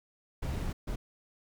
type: noise bursts at uneven times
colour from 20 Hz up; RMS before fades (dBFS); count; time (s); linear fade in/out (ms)
brown; -34; 2; 0.42-0.73 / 0.87-0.96; 10
effects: none